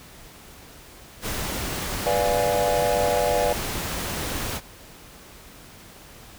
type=noise; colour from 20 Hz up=pink; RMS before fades=-29 dBFS; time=1.21-4.61 s; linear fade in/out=50 ms
type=chord; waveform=triangle; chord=B diminished seventh; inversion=none; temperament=equal; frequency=493.9 / 587.3 / 698.5 / 830.6 Hz; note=B4 / D5 / F5 / Ab5; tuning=0 / 0 / 0 / 0 cents; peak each=-23 / -22 / -24 / -26 dBFS; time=2.06-3.53 s; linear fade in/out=5 ms
effects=pink hiss -46 dBFS RMS until 6.38 s